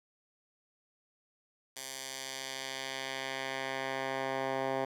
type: tone with band-pass filter sweep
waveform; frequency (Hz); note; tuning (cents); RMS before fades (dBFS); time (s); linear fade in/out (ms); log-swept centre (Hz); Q
10% pulse; 133.5; C3; +35; -37; 1.76-4.85; 5; 7900 to 790; 0.8
effects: 10-bit